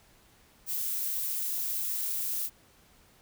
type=noise; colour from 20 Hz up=violet; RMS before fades=-32 dBFS; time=0.66-2.5 s; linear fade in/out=50 ms; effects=pink hiss -61 dBFS RMS until 3.21 s